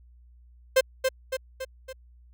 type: tone with echo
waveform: 45% pulse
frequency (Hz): 523.3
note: C5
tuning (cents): 0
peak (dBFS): -16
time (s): 0.76-0.81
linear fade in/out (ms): 10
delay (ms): 280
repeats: 4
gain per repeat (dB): -5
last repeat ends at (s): 1.93
effects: added 60 Hz sine -51 dBFS peak until 2.33 s